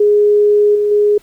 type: tone with level steps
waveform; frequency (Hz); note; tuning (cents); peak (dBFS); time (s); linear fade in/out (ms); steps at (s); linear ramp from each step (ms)
sine; 415.3; G#4; 0; -7 / -11 / -8; 0-1.18; 5; 0.75 / 0.91; 5
effects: pink hiss -49 dBFS RMS until 1.22 s